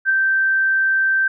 sine tone with ADSR envelope, 1560 Hz, G6, 9 cents flat, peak -11 dBFS, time 0.05-1.28 s, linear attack 46 ms, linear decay 8 ms, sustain -3 dB, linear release 6 ms, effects none

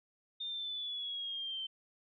sine linear sweep, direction down, 3636 to 3095 Hz, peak -37 dBFS, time 0.4-1.67 s, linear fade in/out 10 ms, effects none

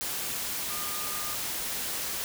sine tone in noise, 1214 Hz, D#6, 43 cents flat, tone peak -40 dBFS, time 0.7-1.35 s, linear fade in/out 0 ms, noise white, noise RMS -33 dBFS, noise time 0.01-2.24 s, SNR -10 dB, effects none

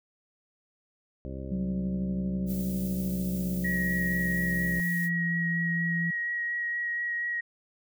harmonic tone, 66.2 Hz, C2, 21 cents sharp, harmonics 1 / 2 / 3 / 4 / 5 / 6 / 8 / 9, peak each -38 / -41 / -43 / -44 / -45 / -46 / -47 / -48 dBFS, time 1.25-4.8 s, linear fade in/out 0 ms
sine tone with pitch glide, 186.3 to 169.85 Hz, F#3 to F3, +12 to -48 cents, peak -28 dBFS, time 1.51-6.11 s, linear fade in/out 10 ms, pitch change -160 cents, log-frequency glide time 2.83-5.45 s
violet noise, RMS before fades -42 dBFS, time 2.46-5.1 s, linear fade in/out 50 ms
sine tone with vibrato, 1900 Hz, A#6, 33 cents sharp, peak -28 dBFS, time 3.64-7.41 s, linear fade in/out 10 ms, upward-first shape sine, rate 4.2 Hz, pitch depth 10 cents each way
effects none

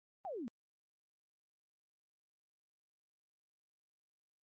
sine exponential sweep, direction down, 830.6 to 212.3 Hz, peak -40 dBFS, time 0.25-0.48 s, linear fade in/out 0 ms, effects Opus 24 kbps

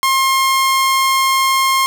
sawtooth tone, 1067 Hz, C6, 34 cents sharp, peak -8 dBFS, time 0.03-1.86 s, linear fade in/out 0 ms, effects none

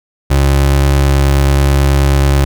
30% pulse tone, 69.3 Hz, C#2, in tune, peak -5 dBFS, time 0.3-2.45 s, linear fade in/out 10 ms, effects none

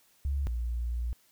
sine tone pair in turn, 69.5 / 59.17 Hz, C#2 / A#1, +5 / +27 cents, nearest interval minor third, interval 278 cents, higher first, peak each -27 / -29 dBFS, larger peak first, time 0.25-0.47 / 0.47-1.13 s, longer second, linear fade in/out 0 ms, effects white hiss -65 dBFS RMS until 1.31 s

